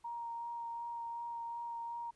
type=tone with vibrato; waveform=sine; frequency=936 Hz; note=A#5; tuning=7 cents sharp; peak=-39 dBFS; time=0.04-2.11 s; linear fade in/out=10 ms; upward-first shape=sine; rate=2.7 Hz; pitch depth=11 cents each way; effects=pink hiss -73 dBFS RMS until 2.15 s + resampled to 24000 Hz